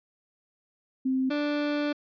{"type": "tone pair in turn", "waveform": ["sine", "30% pulse"], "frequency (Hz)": [261.6, 293.6], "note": ["C4", "D4"], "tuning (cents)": [0, 0], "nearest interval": "major second", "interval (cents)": 200, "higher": "second", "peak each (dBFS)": -23, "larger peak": "neither", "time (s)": [[1.05, 1.3], [1.3, 1.93]], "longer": "second", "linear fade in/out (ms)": 10, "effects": ["resampled to 11025 Hz"]}